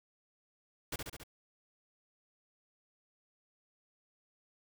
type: noise with echo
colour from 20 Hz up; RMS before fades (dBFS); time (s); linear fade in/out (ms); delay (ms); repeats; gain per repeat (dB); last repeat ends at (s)
pink; -38; 0.92-0.96; 5; 69; 4; -3; 1.236
effects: none